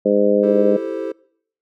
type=harmonic tone; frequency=102.5 Hz; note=G#2; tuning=22 cents flat; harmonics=2 / 3 / 4 / 5 / 6; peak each=-20 / -22 / -19 / -16 / -23 dBFS; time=0.05-0.77 s; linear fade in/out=10 ms
type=chord; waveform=triangle; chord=A minor seventh; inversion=second; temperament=equal; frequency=329.6 / 392 / 440 / 523.3 Hz; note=E4 / G4 / A4 / C5; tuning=0 / 0 / 0 / 0 cents; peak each=-26 dBFS; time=0.43-1.12 s; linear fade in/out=5 ms
effects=noise-tail reverb RT60 0.6 s tail -23 dB re dry